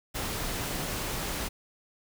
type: noise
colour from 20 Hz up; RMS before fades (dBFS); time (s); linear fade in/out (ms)
pink; -33; 0.14-1.49; 20
effects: none